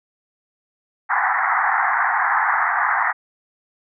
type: band-pass noise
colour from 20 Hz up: pink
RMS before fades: -19 dBFS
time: 1.09-3.13 s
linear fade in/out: 20 ms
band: 740 to 2000 Hz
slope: 96 dB/octave
effects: none